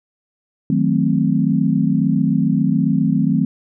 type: chord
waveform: sine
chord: D# diminished seventh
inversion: none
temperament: equal with one note detuned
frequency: 157.83 / 185 / 220 / 261.6 Hz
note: D#3 / F#3 / A3 / C4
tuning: +25 / 0 / 0 / 0 cents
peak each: -19 dBFS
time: 0.7-3.45 s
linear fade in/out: 2 ms
effects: none